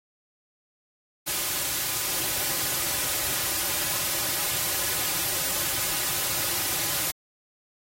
white noise with comb filter, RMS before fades -27 dBFS, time 1.26-7.12 s, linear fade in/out 20 ms, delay 4.4 ms, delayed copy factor -0.6, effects AAC 48 kbps

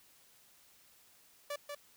sawtooth tone with echo, 580 Hz, D5, 22 cents flat, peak -33 dBFS, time 1.5-1.56 s, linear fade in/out 5 ms, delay 190 ms, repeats 1, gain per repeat -4 dB, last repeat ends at 1.75 s, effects white hiss -64 dBFS RMS until 1.96 s

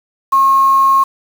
sine tone with quantisation, 1082 Hz, C#6, 42 cents flat, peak -7 dBFS, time 0.32-1.04 s, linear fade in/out 10 ms, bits 5, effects none

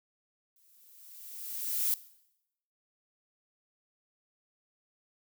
violet noise with exponential growth, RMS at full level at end -27 dBFS, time 0.56-1.94 s, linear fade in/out 2 ms, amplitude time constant 300 ms, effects noise-tail reverb RT60 0.8 s tail -18 dB re dry

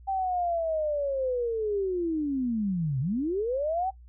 sine linear two-way sweep, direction down then up, 784 to 124.5 to 784 Hz, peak -25 dBFS, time 0.07-3.91 s, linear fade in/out 20 ms, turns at 3 s, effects noise-tail reverb RT60 0.1 s tail -19 dB re dry + added 60 Hz sine -47 dBFS peak until 4.08 s

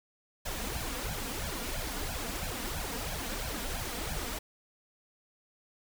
pink noise with flanger, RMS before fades -36 dBFS, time 0.45-4.39 s, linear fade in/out 10 ms, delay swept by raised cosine 1.2 to 4.3 ms, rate 3 Hz, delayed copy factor +0.85, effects none

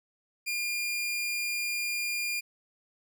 sawtooth tone, 2410 Hz, D7, 44 cents sharp, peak -26 dBFS, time 0.46-2.41 s, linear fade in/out 20 ms, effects none

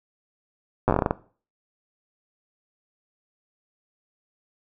slowing click train, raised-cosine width 1 ms, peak -6 dBFS, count 11, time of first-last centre 0.88-1.109 s, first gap 8 ms, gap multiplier 1.22, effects noise-tail reverb RT60 0.4 s tail -18 dB re dry

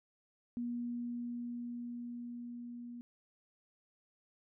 sine tone with level ramp, 240 Hz, B3, 49 cents flat, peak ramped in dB -35 to -44 dBFS, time 0.57-3.01 s, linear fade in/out 0 ms, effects none

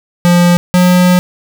square tone pair in turn, 175 / 180.02 Hz, F3 / F#3, +4 / -47 cents, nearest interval unison, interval 49 cents, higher second, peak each -6 dBFS, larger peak neither, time 0.25-0.57 / 0.74-1.19 s, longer second, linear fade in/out 0 ms, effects none

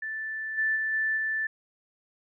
sine tone with level steps, 1760 Hz, A6, in tune, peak -31 / -23 / -26 / -24 / -26 dBFS, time 0.02-1.47 s, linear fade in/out 5 ms, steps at 0.57 / 0.75 / 0.92 / 1.16 s, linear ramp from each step 20 ms, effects none

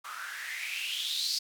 blue noise with band-pass filter sweep, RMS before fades -35 dBFS, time 0.04-1.39 s, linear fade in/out 10 ms, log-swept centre 1200 to 4800 Hz, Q 7.2, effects none

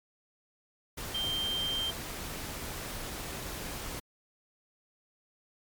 sine tone in noise, 3150 Hz, G7, 8 cents sharp, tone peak -30 dBFS, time 1.14-1.91 s, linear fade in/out 10 ms, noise pink, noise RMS -39 dBFS, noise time 0.97-4 s, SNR +6 dB, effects MP3 96 kbps

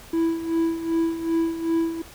triangle tone with tremolo, 329.6 Hz, E4, in tune, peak -16 dBFS, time 0.13-2.02 s, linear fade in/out 5 ms, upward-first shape sine, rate 2.6 Hz, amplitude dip 70%, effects pink hiss -45 dBFS RMS until 2.14 s

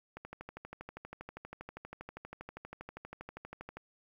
click train, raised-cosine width 0.5 ms, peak -29 dBFS, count 46, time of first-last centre 0.17-3.77 s, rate 12.5 Hz, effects 11-bit

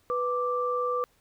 sine tone pair together, 493.9 / 1174.7 Hz, B4 / D6, 0 / 0 cents, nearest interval octave + minor third, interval 1500 cents, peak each -28 dBFS, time 0.1-1.04 s, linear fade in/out 0 ms, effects pink hiss -66 dBFS RMS until 1.2 s

